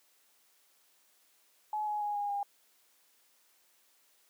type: tone with pitch steps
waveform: sine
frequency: 850 / 839.3 / 828.7 / 818.2 / 807.9 Hz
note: G#5 / G#5 / G#5 / G#5 / G#5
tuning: +40 / +18 / -4 / -26 / -48 cents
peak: -31 dBFS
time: 1.73-2.43 s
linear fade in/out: 2 ms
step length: 140 ms
effects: white hiss -68 dBFS RMS until 4.29 s + high-pass 300 Hz 12 dB/octave